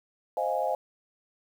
sine chord, F minor seventh, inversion second, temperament equal, 523.3 / 622.3 / 698.5 / 830.6 Hz, C5 / Eb5 / F5 / Ab5, 0 / 0 / 0 / 0 cents, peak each -31 dBFS, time 0.37-0.75 s, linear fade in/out 2 ms, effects 9-bit

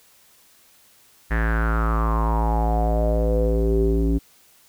square tone with low-pass filter sweep, 55.8 Hz, A1, 25 cents sharp, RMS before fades -20 dBFS, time 1.3-4.19 s, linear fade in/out 20 ms, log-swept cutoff 1800 to 310 Hz, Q 7, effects white hiss -55 dBFS RMS until 4.68 s

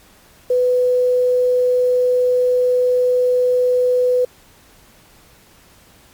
sine tone with quantisation, 498.6 Hz, B4, 16 cents sharp, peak -12 dBFS, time 0.5-4.25 s, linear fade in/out 5 ms, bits 7, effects pink hiss -49 dBFS RMS until 6.13 s + MP3 96 kbps

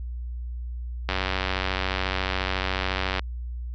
click train, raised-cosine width 0.3 ms, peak -9 dBFS, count 199, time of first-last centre 1.09-3.194 s, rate 94.1 Hz, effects added 60 Hz sine -30 dBFS peak until 3.74 s + resampled to 16000 Hz

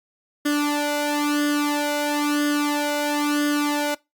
sawtooth tone with flanger, 293.4 Hz, D4, 2 cents flat, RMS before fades -22 dBFS, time 0.45-3.95 s, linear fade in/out 10 ms, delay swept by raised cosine 0.61 to 1.39 ms, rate 1 Hz, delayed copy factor +0.85, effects noise-tail reverb RT60 0.2 s tail -22 dB re dry + Opus 48 kbps

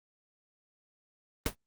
pink noise with exponential decay, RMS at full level -25 dBFS, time 1.46-1.55 s, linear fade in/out 1 ms, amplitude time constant 19 ms, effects Opus 24 kbps

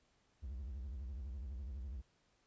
triangle tone with vibrato, 65.41 Hz, C2, in tune, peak -40 dBFS, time 0.42-2.02 s, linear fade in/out 20 ms, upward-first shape sine, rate 12 Hz, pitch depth 230 cents each way, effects pink hiss -75 dBFS RMS until 2.46 s + resampled to 16000 Hz

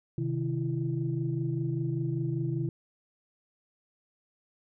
sine tone cluster, 130.6 / 155.7 / 335.1 Hz, C3 / D#3 / E4, -3 / +2 / +29 cents, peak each -30 / -32 / -34 dBFS, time 0.18-2.69 s, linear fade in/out 2 ms, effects tanh soft clip ceiling -18 dBFS

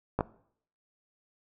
clicks, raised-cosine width 1 ms, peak -13 dBFS, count 2, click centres 0.19 / 0.208 s, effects noise-tail reverb RT60 0.6 s tail -19 dB re dry

